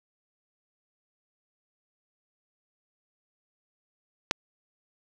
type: click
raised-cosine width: 0.2 ms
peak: -5 dBFS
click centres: 4.311 s
effects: none